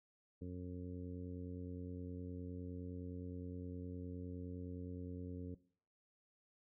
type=harmonic tone; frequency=89.7 Hz; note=F2; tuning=47 cents sharp; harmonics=1 / 2 / 3 / 4 / 5 / 6; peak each=-47 / -49 / -49 / -59 / -53 / -63 dBFS; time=0.41-5.55 s; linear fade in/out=10 ms; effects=noise-tail reverb RT60 0.5 s tail -19 dB re dry